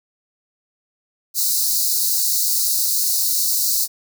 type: high-pass noise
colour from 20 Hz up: white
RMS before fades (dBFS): -19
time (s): 1.34-3.88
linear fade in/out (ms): 50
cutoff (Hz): 4000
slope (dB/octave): 96
effects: none